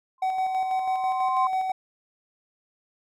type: tone with exponential growth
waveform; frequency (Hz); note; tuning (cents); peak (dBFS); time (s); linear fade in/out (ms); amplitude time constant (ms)
sine; 1046.5; C6; 0; -20; 0.18-1.47; 2; 280
type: tone with tremolo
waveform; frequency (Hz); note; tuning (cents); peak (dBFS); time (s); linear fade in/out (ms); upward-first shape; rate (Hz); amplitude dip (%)
triangle; 754; F#5; +32; -20; 0.22-1.72; 5; square; 6.1; 35
effects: none